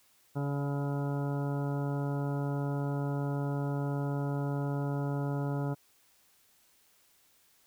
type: harmonic tone with a mistuned harmonic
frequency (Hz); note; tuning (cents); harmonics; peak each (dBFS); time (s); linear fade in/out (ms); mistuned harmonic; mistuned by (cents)
141.5; C#3; +36; 1 / 2 / 3 / 4 / 5 / 6 / 7 / 9 / 10; -31 / -37 / -41 / -43 / -45 / -47 / -48 / -50 / -51; 0.35-5.75; 20; 4; +16
effects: white hiss -66 dBFS RMS until 7.66 s